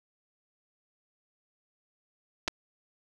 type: clicks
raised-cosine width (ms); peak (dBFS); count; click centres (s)
0.2; -12; 2; 2.478 / 2.481
effects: 8-bit